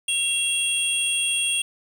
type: tone cluster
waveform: sine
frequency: 2737 / 3287 / 8870 Hz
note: F7 / G#7 / C#9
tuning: -36 / -19 / 0 cents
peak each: -25 dBFS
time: 0.08-1.62 s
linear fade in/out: 5 ms
effects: 7-bit